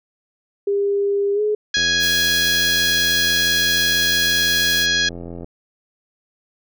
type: tone with pitch glide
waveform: sine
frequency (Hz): 401.8 to 422.3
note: G4 to G#4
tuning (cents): +43 to +29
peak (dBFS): -16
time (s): 0.67-1.55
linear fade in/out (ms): 5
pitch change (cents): +86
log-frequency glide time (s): 1.34-1.41
type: harmonic tone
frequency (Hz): 830.6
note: G#5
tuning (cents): 0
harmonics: 2 / 3 / 4 / 5 / 6 / 7 / 8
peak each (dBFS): -19 / -31 / -21 / -23 / -27 / -28 / -34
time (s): 1.74-5.09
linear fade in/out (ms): 5
type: click train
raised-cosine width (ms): 2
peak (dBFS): -20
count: 317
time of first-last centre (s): 1.77-5.444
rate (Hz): 86
type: noise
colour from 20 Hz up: blue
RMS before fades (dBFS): -27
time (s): 1.99-4.87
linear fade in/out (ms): 50
effects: none